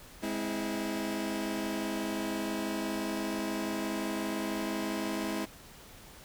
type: chord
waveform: sawtooth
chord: Ab augmented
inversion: none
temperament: just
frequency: 207.7 / 259.6 / 324.5 Hz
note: Ab3 / C4 / E4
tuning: 0 / -13 / -27 cents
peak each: -32 / -35 / -31 dBFS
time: 0.22-5.46 s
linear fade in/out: 20 ms
effects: pink hiss -52 dBFS RMS until 6.24 s